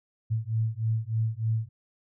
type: beating tone pair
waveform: sine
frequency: 110 / 113.3 Hz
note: A2 / A#2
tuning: 0 / -49 cents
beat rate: 3.3 Hz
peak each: -28 dBFS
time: 0.3-1.69 s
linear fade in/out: 20 ms
effects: none